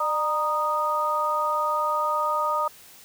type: tone cluster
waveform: sine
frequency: 600 / 937 / 1238 Hz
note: D5 / A#5 / D#6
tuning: +37 / +9 / -9 cents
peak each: -29 / -27 / -24 dBFS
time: 0-2.68 s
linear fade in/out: 5 ms
effects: white hiss -49 dBFS RMS until 3.04 s